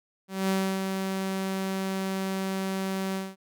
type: tone with ADSR envelope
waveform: sawtooth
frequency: 191.5 Hz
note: G3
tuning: 40 cents flat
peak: -19 dBFS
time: 0.28-3.36 s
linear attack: 210 ms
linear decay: 300 ms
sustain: -5 dB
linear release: 210 ms
effects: none